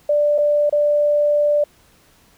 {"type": "tone with dropouts", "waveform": "sine", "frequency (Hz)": 589, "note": "D5", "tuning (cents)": 5, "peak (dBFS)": -13, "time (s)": [0.09, 1.64], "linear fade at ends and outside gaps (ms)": 5, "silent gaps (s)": [[0.381, 0.384], [0.696, 0.725]], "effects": ["pink hiss -54 dBFS RMS until 2.37 s"]}